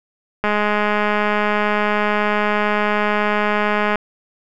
click train, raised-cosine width 0.5 ms, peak -4 dBFS, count 736, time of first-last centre 0.44-3.957 s, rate 209 Hz, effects none

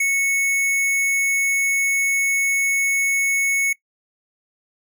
sine tone with hard clipping, 2207 Hz, C#7, 8 cents flat, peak -18 dBFS, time 0-3.73 s, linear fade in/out 5 ms, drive 17 dB, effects noise-tail reverb RT60 0.1 s tail -21 dB re dry

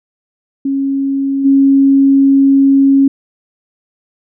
sine tone with level steps, 273.9 Hz, C#4, 21 cents flat, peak -12 / -5 dBFS, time 0.65-3.08 s, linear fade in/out 5 ms, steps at 1.44 s, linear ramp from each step 20 ms, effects none

